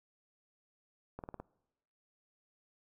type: slowing click train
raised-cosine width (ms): 1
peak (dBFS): -29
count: 5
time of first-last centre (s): 1.19-1.4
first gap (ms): 48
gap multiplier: 1.06
effects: noise-tail reverb RT60 1.0 s tail -24 dB re dry